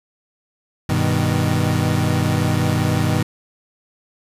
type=chord; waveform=30% pulse; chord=G augmented; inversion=none; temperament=equal; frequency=98 / 123.47 / 155.56 Hz; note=G2 / B2 / D#3; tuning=0 / 0 / 0 cents; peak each=-18 dBFS; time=0.89-3.23 s; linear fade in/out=5 ms; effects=resampled to 32000 Hz